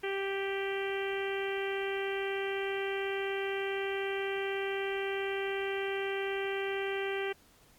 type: harmonic tone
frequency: 392 Hz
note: G4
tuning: in tune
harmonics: 1 / 2 / 3 / 4 / 5 / 6 / 7 / 8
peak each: -33 / -42 / -47 / -42 / -42 / -43 / -45 / -46 dBFS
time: 0.03-7.33 s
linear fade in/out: 10 ms
effects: pink hiss -62 dBFS RMS until 7.78 s + Opus 48 kbps